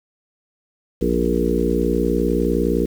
harmonic tone with a mistuned harmonic, 59.7 Hz, A#1, 42 cents sharp, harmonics 1 / 3 / 4 / 5 / 6 / 7 / 8, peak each -24 / -24 / -24 / -24 / -24 / -24 / -24 dBFS, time 1.01-2.86 s, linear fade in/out 10 ms, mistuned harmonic 8, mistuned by -31 cents, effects 7-bit

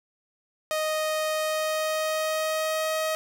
sawtooth tone with pitch glide, 622.3 to 631 Hz, D#5 to D#5, 0 to +24 cents, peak -21 dBFS, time 0.71-3.15 s, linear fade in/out 0 ms, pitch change +24 cents, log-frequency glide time 1.31-2.93 s, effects none

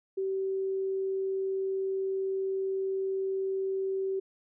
sine tone, 384.6 Hz, G4, 33 cents flat, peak -28 dBFS, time 0.17-4.2 s, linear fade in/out 10 ms, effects none

